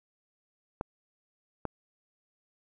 clicks, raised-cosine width 1 ms, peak -18 dBFS, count 2, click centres 0.811 / 1.653 s, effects none

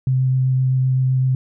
sine tone with vibrato, 130 Hz, C3, 11 cents flat, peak -14 dBFS, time 0.07-1.35 s, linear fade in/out 2 ms, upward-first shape sine, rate 7.8 Hz, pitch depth 9 cents each way, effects none

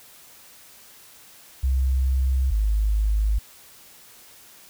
sine tone pair in turn, 65.41 / 52.43 Hz, C2 / G#1, 0 / +17 cents, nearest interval major third, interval 383 cents, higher first, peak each -18 dBFS, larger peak neither, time 1.63-2.51 / 2.51-3.39 s, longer neither, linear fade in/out 10 ms, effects white hiss -49 dBFS RMS until 4.69 s

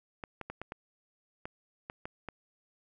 clicks, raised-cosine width 0.5 ms, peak -24 dBFS, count 9, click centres 0.238 / 0.413 / 0.5 / 0.616 / 0.721 / 1.455 / 1.899 / 2.055 / 2.287 s, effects none

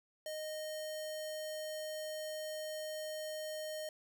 square tone with notch filter, 619 Hz, D#5, 9 cents flat, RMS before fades -42 dBFS, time 0.26-3.89 s, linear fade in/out 2 ms, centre 1200 Hz, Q 0.63, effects none

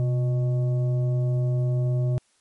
sine tone with frequency modulation, 127.5 Hz, C3, 44 cents flat, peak -20 dBFS, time 0-2.18 s, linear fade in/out 0 ms, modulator 488 Hz, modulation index 0.33, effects white hiss -65 dBFS RMS until 2.4 s + MP3 48 kbps

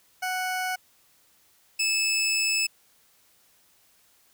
20% pulse tone pair in turn, 740 / 2613 Hz, F#5 / E7, 0 / -16 cents, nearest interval octave + minor seventh, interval 2184 cents, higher second, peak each -22 / -18 dBFS, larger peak second, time 0.22-0.76 / 1.79-2.67 s, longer second, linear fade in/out 10 ms, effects white hiss -62 dBFS RMS until 4.33 s

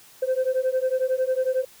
sine beating tone pair, 512 / 523 Hz, C5 / C5, -38 / -1 cents, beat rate 11 Hz, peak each -22 dBFS, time 0.22-1.65 s, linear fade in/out 10 ms, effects tanh soft clip ceiling -17 dBFS + white hiss -51 dBFS RMS until 1.8 s

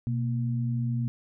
sine tone pair together, 123.48 / 233.1 Hz, B2 / A#3, 0 / 0 cents, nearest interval major seventh, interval 1100 cents, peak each -26 / -32 dBFS, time 0.07-1.08 s, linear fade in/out 0 ms, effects none

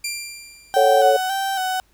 15% pulse tone with exponential decay, 2376 Hz, D7, 20 cents sharp, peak -16 dBFS, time 0.04-1.06 s, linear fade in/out 5 ms, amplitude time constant 220 ms
35% pulse tone with vibrato, 763 Hz, G5, 47 cents flat, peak -19 dBFS, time 0.74-1.8 s, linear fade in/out 0 ms, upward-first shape square, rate 1.8 Hz, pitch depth 35 cents each way
sine chord, F# minor, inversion first, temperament equal, 440 / 554.4 / 740 Hz, A4 / C#5 / F#5, 0 / 0 / 0 cents, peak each -20 / -15 / -16 dBFS, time 0.76-1.17 s, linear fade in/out 10 ms
effects added 50 Hz sine -61 dBFS peak until 1.93 s + pink hiss -61 dBFS RMS until 1.93 s

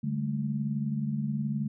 sine tone cluster, 144.5 / 197.3 / 216.2 Hz, D3 / G3 / A3, -28 / +11 / -30 cents, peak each -31 / -36 / -31 dBFS, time 0.03-1.68 s, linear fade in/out 10 ms, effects none

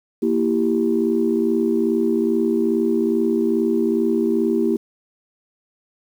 sine chord, E diminished, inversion second, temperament equal, 233.1 / 329.6 / 392 Hz, Bb3 / E4 / G4, 0 / 0 / 0 cents, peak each -20 dBFS, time 0.22-4.77 s, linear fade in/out 10 ms, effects tanh soft clip ceiling -7 dBFS + 8-bit

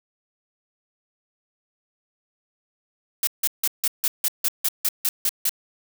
blue noise bursts, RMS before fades -21 dBFS, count 12, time 3.23-5.494 s, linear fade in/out 2 ms, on 42 ms, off 160 ms, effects none

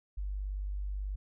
sine tone, 49.21 Hz, G1, 7 cents sharp, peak -33 dBFS, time 0.17-1.16 s, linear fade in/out 10 ms, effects none

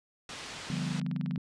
white low-pass noise, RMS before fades -43 dBFS, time 0.29-1 s, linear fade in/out 2 ms, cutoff 4500 Hz, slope 12 dB/octave
click train, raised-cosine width 0.3 ms, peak -29 dBFS, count 15, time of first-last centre 0.67-1.36 s, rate 20.3 Hz
sine chord, G dominant seventh, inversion second, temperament equal with one note detuned, 146.83 / 174.61 / 198.39 / 246.9 Hz, D3 / F3 / G3 / B3, 0 / 0 / +21 / 0 cents, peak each -35 / -34 / -38 / -38 dBFS, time 0.7-1.38 s, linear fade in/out 2 ms
effects resampled to 22050 Hz

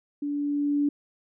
sine tone with level ramp, 289 Hz, D4, 28 cents flat, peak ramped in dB -27 to -20 dBFS, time 0.22-0.89 s, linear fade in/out 5 ms, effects none

